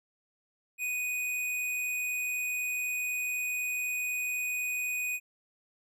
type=tone; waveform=square; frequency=2486 Hz; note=D#7; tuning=2 cents flat; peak=-31 dBFS; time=0.78-5.2 s; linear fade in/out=50 ms; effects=none